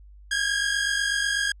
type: tone pair together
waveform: sawtooth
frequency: 1610 / 1658.1 Hz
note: G6 / G#6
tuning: +46 / -3 cents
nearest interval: minor second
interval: 51 cents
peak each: -22 dBFS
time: 0.31-1.52 s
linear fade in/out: 5 ms
effects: added 50 Hz sine -45 dBFS peak until 1.6 s + resampled to 22050 Hz